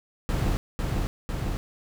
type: noise with echo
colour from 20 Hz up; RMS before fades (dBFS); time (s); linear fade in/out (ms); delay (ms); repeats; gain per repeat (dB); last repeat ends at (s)
brown; -25; 0.29-0.57; 0; 500; 2; -2; 1.57
effects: none